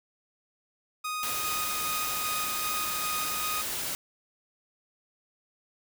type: tone with tremolo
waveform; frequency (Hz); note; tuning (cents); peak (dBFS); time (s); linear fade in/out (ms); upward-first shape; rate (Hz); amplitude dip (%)
sawtooth; 1244.5; D#6; 0; -27; 1.04-3.62; 10; square; 2.5; 25
type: noise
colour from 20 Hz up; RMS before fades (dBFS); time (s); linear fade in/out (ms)
white; -33; 1.23-3.95; 0
effects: none